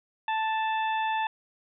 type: harmonic tone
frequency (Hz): 880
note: A5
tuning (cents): 0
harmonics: 1 / 2 / 3 / 4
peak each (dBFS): -26 / -34 / -37 / -41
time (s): 0.28-1.27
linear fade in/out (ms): 2
effects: none